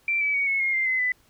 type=tone with pitch steps; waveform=sine; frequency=2349 / 2295 / 2243 / 2192 / 2142 / 2093 / 2045 / 1998.2 Hz; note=D7 / D7 / C#7 / C#7 / C7 / C7 / C7 / B6; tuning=0 / -40 / +20 / -20 / +40 / 0 / -40 / +20 cents; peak=-21 dBFS; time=0.08-1.12 s; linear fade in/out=2 ms; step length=130 ms; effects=pink hiss -61 dBFS RMS until 1.29 s